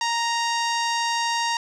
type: tone with low-pass filter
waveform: sawtooth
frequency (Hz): 932.3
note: A#5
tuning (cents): 0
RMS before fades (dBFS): -24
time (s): 0.01-1.57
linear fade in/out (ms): 2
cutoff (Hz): 5900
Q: 2
effects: none